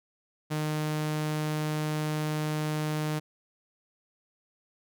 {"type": "tone", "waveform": "sawtooth", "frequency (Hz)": 153.1, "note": "D#3", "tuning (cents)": -28, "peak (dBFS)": -24, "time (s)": [0.5, 3.2], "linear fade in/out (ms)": 20, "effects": []}